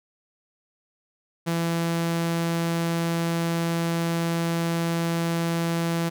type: tone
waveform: sawtooth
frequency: 167.6 Hz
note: E3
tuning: 29 cents sharp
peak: -19 dBFS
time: 1.46-6.1 s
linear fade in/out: 20 ms
effects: none